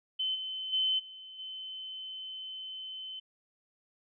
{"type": "tone with level steps", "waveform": "sine", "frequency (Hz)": 3058, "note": "G7", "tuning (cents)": -44, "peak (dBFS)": [-29, -35, -26, -45, -39], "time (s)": [0.19, 3.2], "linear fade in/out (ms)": 10, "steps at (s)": [0.34, 0.72, 0.98, 1.38], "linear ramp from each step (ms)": 20, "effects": []}